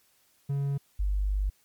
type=tone pair in turn; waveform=triangle / sine; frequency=140 / 49.5 Hz; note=C#3 / G1; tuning=+18 / +18 cents; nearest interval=octave + tritone; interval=1800 cents; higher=first; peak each=-24 dBFS; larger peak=neither; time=0.49-0.78 / 0.99-1.5 s; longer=second; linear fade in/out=10 ms; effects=white hiss -66 dBFS RMS until 1.64 s + MP3 96 kbps